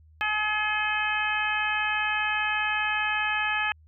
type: harmonic tone with a mistuned harmonic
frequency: 425 Hz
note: G#4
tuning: 40 cents sharp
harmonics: 2 / 3 / 4 / 5 / 6 / 7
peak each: -31 / -33 / -28 / -37 / -29 / -36 dBFS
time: 0.21-3.72 s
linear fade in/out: 0 ms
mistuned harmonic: 7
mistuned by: +62 cents
effects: added 78 Hz sine -52 dBFS peak until 3.87 s